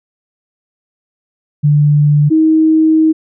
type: tone pair in turn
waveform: sine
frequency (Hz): 147.4 / 316.5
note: D3 / D#4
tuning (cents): +7 / +30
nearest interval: octave + minor second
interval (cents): 1323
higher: second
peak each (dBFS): -6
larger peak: neither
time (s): 1.63-2.3 / 2.3-3.13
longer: second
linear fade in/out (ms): 20
effects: none